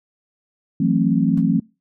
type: chord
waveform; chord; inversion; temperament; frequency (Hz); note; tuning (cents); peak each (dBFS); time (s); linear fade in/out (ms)
sine; F# half-diminished seventh; third; just; 166.5 / 185 / 222 / 266.4; E3 / F#3 / A3 / C4; +18 / 0 / +16 / +31; -20; 0.8-1.6; 5
type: noise with exponential decay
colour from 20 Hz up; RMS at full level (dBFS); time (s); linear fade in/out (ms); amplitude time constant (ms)
brown; -32; 1.37-1.46; 5; 19
effects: noise-tail reverb RT60 0.3 s tail -26 dB re dry